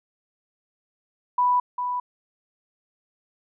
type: tone with echo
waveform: sine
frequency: 987.8 Hz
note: B5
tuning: in tune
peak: -17 dBFS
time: 1.38-1.6 s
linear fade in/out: 5 ms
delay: 400 ms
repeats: 1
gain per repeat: -7 dB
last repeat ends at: 2 s
effects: none